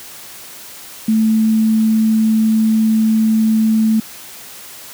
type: tone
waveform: sine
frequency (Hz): 220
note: A3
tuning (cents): 0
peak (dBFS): -10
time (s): 1.08-4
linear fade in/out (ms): 5
effects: white hiss -35 dBFS RMS until 4.93 s + high-pass 80 Hz 12 dB/octave